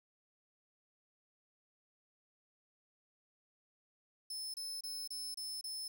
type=tone bursts; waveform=sawtooth; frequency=5250 Hz; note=E8; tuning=8 cents flat; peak=-38 dBFS; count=6; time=4.3-5.88 s; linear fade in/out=5 ms; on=240 ms; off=28 ms; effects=none